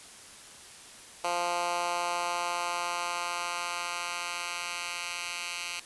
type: tone with high-pass filter sweep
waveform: 10% pulse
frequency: 174.6 Hz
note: F3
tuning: in tune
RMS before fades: -33 dBFS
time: 1.24-5.8 s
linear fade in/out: 5 ms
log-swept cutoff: 670 to 2300 Hz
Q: 1.2
effects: white hiss -49 dBFS RMS until 5.85 s + resampled to 24000 Hz